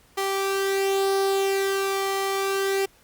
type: tone with flanger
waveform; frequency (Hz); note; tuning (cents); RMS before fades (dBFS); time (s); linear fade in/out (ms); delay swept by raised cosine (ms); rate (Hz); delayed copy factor
sawtooth; 390.5; G4; -7; -24; 0.17-2.86; 10; 1.6 to 2.36; 0.5; +0.5
effects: pink hiss -57 dBFS RMS until 3.03 s + Opus 48 kbps